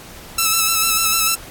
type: tone with vibrato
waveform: 5% pulse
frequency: 1318.5 Hz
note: E6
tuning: in tune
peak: -3 dBFS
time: 0.38-1.35 s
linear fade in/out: 5 ms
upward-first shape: square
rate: 6.7 Hz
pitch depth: 24 cents each way
effects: pink hiss -38 dBFS RMS until 1.5 s + AAC 64 kbps